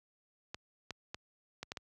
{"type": "clicks", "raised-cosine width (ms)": 0.2, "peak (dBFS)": -23, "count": 6, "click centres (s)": [0.545, 0.907, 1.145, 1.63, 1.719, 1.772], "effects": ["high-pass 60 Hz 12 dB/octave"]}